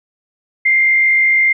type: tone with frequency modulation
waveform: sine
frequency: 2102 Hz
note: C7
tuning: 7 cents sharp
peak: -9 dBFS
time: 0.65-1.53 s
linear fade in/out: 10 ms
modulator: 53.6 Hz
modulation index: 0.57
effects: none